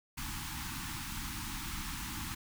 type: band-stop noise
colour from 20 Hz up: pink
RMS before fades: -40 dBFS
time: 0.17-2.35 s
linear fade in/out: 10 ms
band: 330 to 810 Hz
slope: 96 dB/octave
effects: none